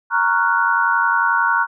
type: chord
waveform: sine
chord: Gb major seventh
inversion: first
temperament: equal with one note detuned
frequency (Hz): 932.3 / 1108.7 / 1388.9 / 1480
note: Bb5 / Db6 / F6 / Gb6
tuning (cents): 0 / 0 / -10 / 0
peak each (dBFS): -19 / -21 / -21 / -18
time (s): 0.1-1.67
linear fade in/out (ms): 50
effects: none